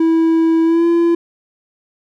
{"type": "tone with pitch glide", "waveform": "triangle", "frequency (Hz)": [326.7, 339], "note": ["E4", "E4"], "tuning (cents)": [-15, 49], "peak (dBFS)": -8, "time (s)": [0, 1.15], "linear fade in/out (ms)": 5, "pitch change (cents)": 64, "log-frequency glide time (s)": [0.64, 0.86], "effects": []}